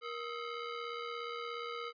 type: ring-modulated tone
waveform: sawtooth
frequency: 867 Hz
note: A5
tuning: 26 cents flat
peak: -32 dBFS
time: 0.01-1.93 s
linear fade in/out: 50 ms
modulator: 395 Hz
effects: resampled to 11025 Hz